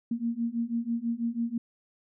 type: beating tone pair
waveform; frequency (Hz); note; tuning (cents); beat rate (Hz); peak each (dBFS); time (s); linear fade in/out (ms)
sine; 230 / 236.1; A#3 / A#3; -23 / +22; 6.1; -31 / -30; 0.11-1.58; 5
effects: none